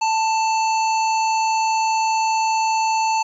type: harmonic tone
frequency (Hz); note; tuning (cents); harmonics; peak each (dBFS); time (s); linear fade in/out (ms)
885; A5; +10; 1 / 3 / 5 / 7 / 8; -17 / -27 / -31 / -34 / -35; 0.01-3.23; 10
effects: 9-bit